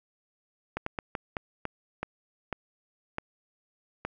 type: slowing click train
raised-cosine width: 0.5 ms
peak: -16 dBFS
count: 10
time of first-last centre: 0.77-4.05 s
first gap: 94 ms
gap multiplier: 1.32
effects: none